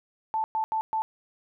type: tone bursts at uneven times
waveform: sine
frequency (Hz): 880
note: A5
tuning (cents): 0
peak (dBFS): -24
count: 4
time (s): 0.34-0.44 / 0.55-0.64 / 0.72-0.81 / 0.93-1.02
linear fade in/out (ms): 0
effects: none